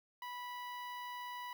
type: tone with notch filter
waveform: sawtooth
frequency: 983 Hz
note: B5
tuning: 8 cents flat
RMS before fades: -45 dBFS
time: 0.22-1.53 s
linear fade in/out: 2 ms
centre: 7600 Hz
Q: 0.53
effects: 11-bit